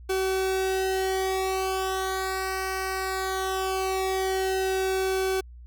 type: tone with flanger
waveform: sawtooth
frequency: 379.9 Hz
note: F#4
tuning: 46 cents sharp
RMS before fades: -27 dBFS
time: 0.09-5.41 s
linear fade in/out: 10 ms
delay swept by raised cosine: 1.6 to 2.35 ms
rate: 0.19 Hz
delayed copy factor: -0.9
effects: added 60 Hz sine -42 dBFS peak until 5.66 s